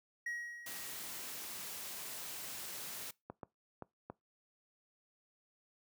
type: tone with exponential decay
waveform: triangle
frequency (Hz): 1900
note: A#6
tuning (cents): +33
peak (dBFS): -35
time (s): 0.26-1.37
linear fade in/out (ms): 5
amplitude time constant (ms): 240
type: noise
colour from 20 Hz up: white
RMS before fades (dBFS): -45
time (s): 0.66-3.11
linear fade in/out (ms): 5
type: clicks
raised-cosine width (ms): 1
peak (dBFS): -30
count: 4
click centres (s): 3.3 / 3.432 / 3.823 / 4.1
effects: noise-tail reverb RT60 0.2 s tail -22 dB re dry + high-pass 100 Hz 12 dB/octave